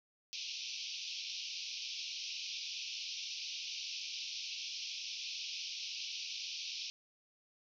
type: band-pass noise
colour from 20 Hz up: white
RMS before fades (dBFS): -43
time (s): 0.33-6.9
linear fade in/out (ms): 0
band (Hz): 2400 to 5900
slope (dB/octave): 96
effects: none